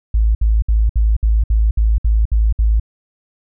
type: tone bursts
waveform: sine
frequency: 54.3 Hz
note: A1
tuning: 22 cents flat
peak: -10 dBFS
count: 10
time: 0.14-2.798 s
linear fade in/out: 5 ms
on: 210 ms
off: 62 ms
effects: none